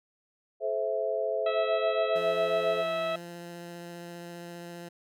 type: chord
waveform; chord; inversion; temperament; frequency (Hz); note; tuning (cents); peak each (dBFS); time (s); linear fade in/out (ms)
sine; A minor; none; equal with one note detuned; 430.4 / 523.3 / 659.3; A4 / C5 / E5; -38 / 0 / 0; -32 / -32 / -30; 0.6-2.84; 50
type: harmonic tone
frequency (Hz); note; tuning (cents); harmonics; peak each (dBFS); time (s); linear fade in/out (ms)
652; E5; -19; 1 / 2 / 3 / 4 / 5 / 6; -29 / -35 / -43 / -40 / -44 / -44; 1.46-3.16; 5
type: tone with vibrato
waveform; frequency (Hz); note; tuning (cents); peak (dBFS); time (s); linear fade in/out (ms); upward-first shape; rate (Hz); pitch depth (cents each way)
15% pulse; 172.5; F3; -21; -34; 2.15-4.89; 10; sine; 15; 9
effects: none